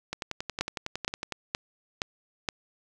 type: two click trains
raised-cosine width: 0.2 ms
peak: -15 / -10 dBFS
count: 14 / 5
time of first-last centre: 0.13-1.323 / 0.61-2.488 s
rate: 10.9 / 2.13 Hz
effects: none